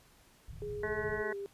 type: low-pass noise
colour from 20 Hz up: white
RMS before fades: -46 dBFS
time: 0.48-1.22 s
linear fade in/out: 5 ms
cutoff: 170 Hz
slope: 96 dB/octave
type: tone with pitch glide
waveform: sine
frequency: 415.3 to 398.8 Hz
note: G#4 to G4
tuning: 0 to +30 cents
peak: -37 dBFS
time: 0.62-1.46 s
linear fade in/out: 0 ms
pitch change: -70 cents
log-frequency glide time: 1.22-1.28 s
type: harmonic tone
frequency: 214.5 Hz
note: A3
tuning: 44 cents flat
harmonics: 1 / 2 / 3 / 4 / 5 / 7 / 8 / 9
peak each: -48 / -38 / -44 / -47 / -46 / -42 / -45 / -41 dBFS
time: 0.83-1.33 s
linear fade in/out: 5 ms
effects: pink hiss -63 dBFS RMS until 1.53 s + resampled to 32000 Hz